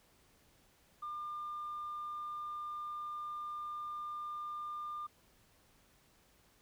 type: tone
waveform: sine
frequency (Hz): 1200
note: D6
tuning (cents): +37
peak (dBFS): -38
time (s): 1.02-5.07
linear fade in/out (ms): 10
effects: tanh soft clip ceiling -36 dBFS + pink hiss -68 dBFS RMS until 6.61 s